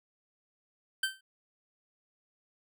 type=tone with exponential decay; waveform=25% pulse; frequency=1552 Hz; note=G6; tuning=18 cents flat; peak=-21 dBFS; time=1.03-1.21 s; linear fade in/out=5 ms; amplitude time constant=37 ms; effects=none